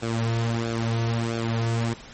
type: tone with flanger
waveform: sawtooth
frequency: 115.1 Hz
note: A#2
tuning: 22 cents flat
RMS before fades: -25 dBFS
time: 0.02-1.94 s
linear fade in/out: 10 ms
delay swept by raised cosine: 1 to 3.8 ms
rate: 1.5 Hz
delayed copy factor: -0.75
effects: pink hiss -44 dBFS RMS until 2.13 s + MP3 32 kbps